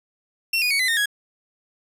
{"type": "tone with pitch steps", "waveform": "30% pulse", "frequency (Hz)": [2717, 2463, 2233, 2024, 1834.5, 1662.9], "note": ["F7", "D#7", "C#7", "B6", "A#6", "G#6"], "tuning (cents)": [-48, -18, 12, 42, -28, 2], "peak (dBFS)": -16, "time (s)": [0.53, 1.058], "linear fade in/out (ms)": 5, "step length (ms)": 88, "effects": ["resampled to 32000 Hz", "9-bit"]}